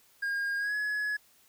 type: tone with pitch glide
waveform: triangle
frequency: 1621 to 1690.8 Hz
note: G#6 to G#6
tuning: -42 to +31 cents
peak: -27 dBFS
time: 0.22-1.17 s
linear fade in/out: 10 ms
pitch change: +73 cents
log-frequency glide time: 0.58-0.75 s
effects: white hiss -63 dBFS RMS until 1.48 s